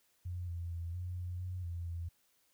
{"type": "tone with pitch steps", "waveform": "sine", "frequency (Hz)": [88.9, 85.7, 84.7, 89.8, 89.1, 91.2, 85.8, 84.9], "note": ["F2", "F2", "E2", "F2", "F2", "F#2", "F2", "F2"], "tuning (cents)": [31, -32, 48, 49, 35, -24, -30, -48], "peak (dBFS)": -37, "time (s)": [0.25, 2.09], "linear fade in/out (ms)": 10, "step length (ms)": 230, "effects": ["white hiss -73 dBFS RMS until 2.53 s"]}